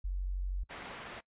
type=tone; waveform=sine; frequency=46.25 Hz; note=F#1; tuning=in tune; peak=-32 dBFS; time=0.04-0.64 s; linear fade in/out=10 ms
type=low-pass noise; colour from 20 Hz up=white; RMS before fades=-46 dBFS; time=0.69-1.21 s; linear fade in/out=20 ms; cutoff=2100 Hz; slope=12 dB/octave
effects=noise-tail reverb RT60 0.1 s tail -22 dB re dry + resampled to 8000 Hz